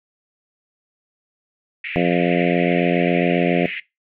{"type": "band-pass noise", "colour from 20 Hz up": "pink", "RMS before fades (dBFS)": -29, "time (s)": [1.84, 3.8], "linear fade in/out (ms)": 5, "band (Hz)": [2000, 2600], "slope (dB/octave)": 48}
{"type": "harmonic tone", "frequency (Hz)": 87.31, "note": "F2", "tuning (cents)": 0, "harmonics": [2, 3, 4, 5, 6, 7, 8], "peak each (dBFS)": [-20, -22, -23, -24, -25, -25, -26], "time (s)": [1.96, 3.66], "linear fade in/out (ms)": 0}
{"effects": ["noise-tail reverb RT60 0.2 s tail -19 dB re dry"]}